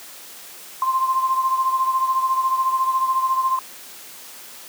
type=beating tone pair; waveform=sine; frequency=1046.5 / 1060.5 Hz; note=C6 / C6; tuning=0 / +23 cents; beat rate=14 Hz; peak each=-18 / -25 dBFS; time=0.82-3.59 s; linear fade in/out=2 ms; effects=white hiss -40 dBFS RMS until 4.68 s + high-pass 200 Hz 12 dB/octave